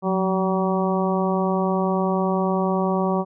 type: harmonic tone with a mistuned harmonic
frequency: 190 Hz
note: F#3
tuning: 46 cents sharp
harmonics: 1 / 2 / 3 / 4 / 5 / 6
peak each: -22 / -25 / -27 / -28 / -29 / -30 dBFS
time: 0.02-3.25 s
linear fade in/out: 50 ms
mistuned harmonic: 1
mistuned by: -56 cents
effects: none